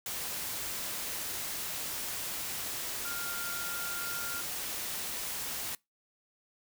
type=tone in noise; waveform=sine; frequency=1400 Hz; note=F6; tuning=4 cents sharp; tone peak=-39 dBFS; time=3.05-4.41 s; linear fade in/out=2 ms; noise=white; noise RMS=-37 dBFS; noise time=0.06-5.75 s; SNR=-5 dB; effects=noise-tail reverb RT60 0.2 s tail -24 dB re dry